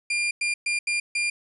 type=tone bursts at uneven times; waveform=40% pulse; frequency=2400 Hz; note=D7; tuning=37 cents sharp; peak=-22 dBFS; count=5; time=0.1-0.31 / 0.41-0.54 / 0.66-0.79 / 0.87-1 / 1.15-1.3 s; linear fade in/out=5 ms; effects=resampled to 24000 Hz